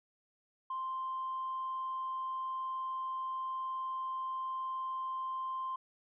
sine tone, 1046.5 Hz, C6, in tune, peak -34 dBFS, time 0.7-5.76 s, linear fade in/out 5 ms, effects tanh soft clip ceiling -31 dBFS

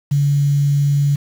sine tone with quantisation, 142.7 Hz, D3, 49 cents flat, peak -12 dBFS, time 0.11-1.16 s, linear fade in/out 10 ms, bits 6, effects none

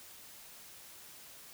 silence, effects white hiss -53 dBFS RMS until 1.53 s

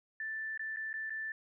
sine tone with dropouts, 1764 Hz, A6, 4 cents sharp, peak -36 dBFS, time 0.2-1.32 s, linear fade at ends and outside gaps 2 ms, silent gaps 0.576-0.594 / 0.762-0.769 / 0.93-0.939 / 1.097-1.104 s, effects none

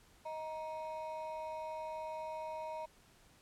triangle ring-modulated tone, 784 Hz, G5, in tune, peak -35 dBFS, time 0.25-2.86 s, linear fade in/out 10 ms, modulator 156 Hz, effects pink hiss -65 dBFS RMS until 3.41 s + low-pass 12000 Hz 12 dB/octave

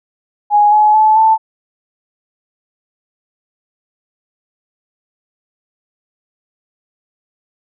sine tone with pitch steps, 830.6 / 847.6 / 864.9 / 882.5 Hz, G#5 / G#5 / A5 / A5, 0 / +35 / -30 / +5 cents, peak -6 dBFS, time 0.5-1.38 s, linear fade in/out 50 ms, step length 220 ms, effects none

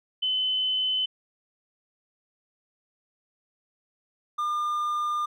sine / triangle tone pair in turn, 3035 / 1204.4 Hz, F#7 / D6, +43 / +43 cents, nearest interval octave + major third, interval 1600 cents, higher first, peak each -23 dBFS, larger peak neither, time 0.22-1.06 / 4.38-5.26 s, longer second, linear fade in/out 10 ms, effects none

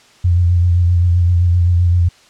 sine tone with vibrato, 87.6 Hz, F2, 6 cents sharp, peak -9 dBFS, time 0.24-2.09 s, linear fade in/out 10 ms, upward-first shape triangle, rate 7.7 Hz, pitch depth 45 cents each way, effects white hiss -47 dBFS RMS until 2.29 s + low-pass 6000 Hz 12 dB/octave

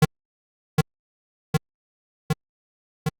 square tone with echo, 153.9 Hz, D#3, 19 cents flat, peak -12 dBFS, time 0.02-0.05 s, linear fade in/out 5 ms, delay 760 ms, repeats 4, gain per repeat -2 dB, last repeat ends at 3.09 s, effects Opus 48 kbps

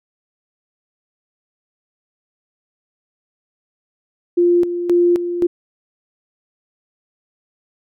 sine tone with tremolo, 349.2 Hz, F4, in tune, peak -10 dBFS, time 4.37-5.47 s, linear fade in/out 10 ms, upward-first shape square, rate 1.9 Hz, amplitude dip 65%, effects none

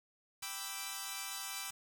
5% pulse chord, E minor seventh, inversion first, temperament equal, 784 / 987.8 / 1174.7 / 1318.5 Hz, G5 / B5 / D6 / E6, 0 / 0 / 0 / 0 cents, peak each -34 dBFS, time 0.42-1.71 s, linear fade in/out 10 ms, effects 9-bit

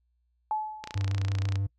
sine tone with exponential decay, 860 Hz, A5, 40 cents flat, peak -24 dBFS, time 0.51-1.16 s, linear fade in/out 1 ms, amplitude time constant 140 ms
click train, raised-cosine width 0.2 ms, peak -19 dBFS, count 22, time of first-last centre 0.84-1.557 s, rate 29.3 Hz
triangle tone with vibrato, 98 Hz, G2, in tune, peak -24 dBFS, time 0.95-1.67 s, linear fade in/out 10 ms, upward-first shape sine, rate 6.2 Hz, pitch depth 18 cents each way
effects noise-tail reverb RT60 0.1 s tail -22 dB re dry + added 60 Hz sine -69 dBFS peak until 1.78 s

